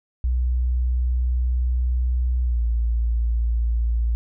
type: tone with pitch glide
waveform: sine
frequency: 61.74 to 57.61 Hz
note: B1 to A#1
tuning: 0 to -20 cents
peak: -18 dBFS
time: 0.24-4.15 s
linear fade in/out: 0 ms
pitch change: -120 cents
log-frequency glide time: 2.43-2.63 s
effects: none